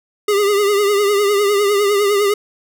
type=tone with vibrato; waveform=square; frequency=407 Hz; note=G#4; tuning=35 cents flat; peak=-13 dBFS; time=0.28-2.34 s; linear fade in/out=5 ms; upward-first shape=triangle; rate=9.9 Hz; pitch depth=70 cents each way; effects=none